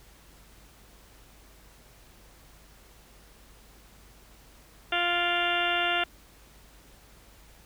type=harmonic tone with a mistuned harmonic; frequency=349.2 Hz; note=F4; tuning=in tune; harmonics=1 / 2 / 3 / 4 / 5 / 6 / 7 / 8 / 9 / 10; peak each=-36 / -30 / -41 / -30 / -35 / -36 / -38 / -30 / -37 / -36 dBFS; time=4.92-6.04 s; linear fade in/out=5 ms; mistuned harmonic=7; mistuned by=-55 cents; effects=added 50 Hz sine -56 dBFS peak until 7.65 s + pink hiss -56 dBFS RMS until 7.65 s